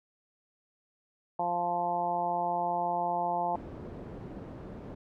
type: harmonic tone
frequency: 174.61 Hz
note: F3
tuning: in tune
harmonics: 1 / 2 / 3 / 4 / 5 / 6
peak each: -42 / -41 / -39 / -31 / -31 / -41 dBFS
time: 1.39-3.56 s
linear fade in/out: 5 ms
type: low-pass noise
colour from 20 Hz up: white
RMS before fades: -43 dBFS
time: 3.54-4.95 s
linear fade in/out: 10 ms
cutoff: 370 Hz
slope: 12 dB/octave
effects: none